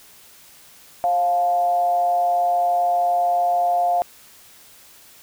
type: tone with frequency modulation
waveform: sine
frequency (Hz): 703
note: F5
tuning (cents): +11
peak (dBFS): -16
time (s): 1.04-4.02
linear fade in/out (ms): 0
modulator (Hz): 167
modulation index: 0.38
effects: white hiss -48 dBFS RMS until 5.22 s